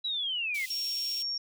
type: linear sweep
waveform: sine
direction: down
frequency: 3951 to 2000 Hz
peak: -29 dBFS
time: 0.04-0.66 s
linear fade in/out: 10 ms
type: high-pass noise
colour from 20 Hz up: pink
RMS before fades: -43 dBFS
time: 0.54-1.23 s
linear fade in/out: 10 ms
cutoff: 2500 Hz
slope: 96 dB/octave
type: tone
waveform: sine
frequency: 5530 Hz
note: F8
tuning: 18 cents flat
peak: -30 dBFS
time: 0.7-1.38 s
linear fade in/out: 5 ms
effects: none